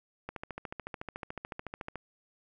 click train, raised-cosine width 0.5 ms, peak -23 dBFS, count 24, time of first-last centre 0.29-1.957 s, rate 13.8 Hz, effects none

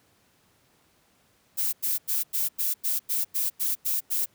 violet noise bursts, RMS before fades -26 dBFS, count 11, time 1.57-4.26 s, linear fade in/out 20 ms, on 160 ms, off 93 ms, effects pink hiss -64 dBFS RMS until 4.34 s + high-pass 80 Hz 12 dB/octave

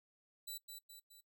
10% pulse tone with echo, 3960 Hz, B7, 4 cents sharp, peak -36 dBFS, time 0.47-0.58 s, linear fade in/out 10 ms, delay 210 ms, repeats 3, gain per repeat -5 dB, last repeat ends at 1.21 s, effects noise-tail reverb RT60 0.1 s tail -20 dB re dry

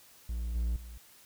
triangle tone with level steps, 58.27 Hz, A#1, in tune, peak -30 / -26 / -41 dBFS, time 0.29-0.98 s, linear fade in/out 5 ms, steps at 0.55 / 0.76 s, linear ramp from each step 5 ms, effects white hiss -58 dBFS RMS until 1.25 s

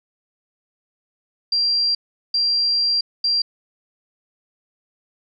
sine tone bursts at uneven times, 4742 Hz, D8, 16 cents sharp, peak -16 dBFS, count 3, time 1.52-1.95 / 2.34-3.01 / 3.24-3.42 s, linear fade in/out 5 ms, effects none

